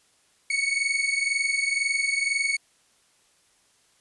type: tone pair together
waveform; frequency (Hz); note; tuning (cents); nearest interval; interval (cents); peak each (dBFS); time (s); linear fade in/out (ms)
40% pulse; 2208 / 2230; C#7 / C#7; -7 / +10; unison; 17; -25 / -25; 0.5-2.57; 5
effects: white hiss -63 dBFS RMS until 4 s + resampled to 24000 Hz